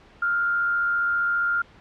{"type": "tone with frequency modulation", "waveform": "sine", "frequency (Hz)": 1400, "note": "F6", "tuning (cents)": 4, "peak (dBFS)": -20, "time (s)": [0.22, 1.62], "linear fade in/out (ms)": 5, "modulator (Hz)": 85.1, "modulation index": 0.37, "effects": ["pink hiss -51 dBFS RMS until 1.8 s", "low-pass 3000 Hz 12 dB/octave"]}